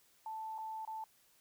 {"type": "tone with dropouts", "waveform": "sine", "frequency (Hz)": 880, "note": "A5", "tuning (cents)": 0, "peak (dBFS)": -40, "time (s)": [0.26, 1.04], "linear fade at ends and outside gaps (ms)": 2, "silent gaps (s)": [[0.581, 0.585], [0.851, 0.875]], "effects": ["white hiss -69 dBFS RMS until 1.4 s"]}